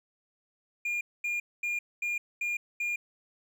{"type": "tone bursts", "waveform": "triangle", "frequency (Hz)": 2416, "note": "D7", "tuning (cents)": 48, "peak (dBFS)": -27, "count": 6, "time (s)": [0.85, 2.96], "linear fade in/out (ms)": 5, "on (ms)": 160, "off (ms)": 230, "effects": []}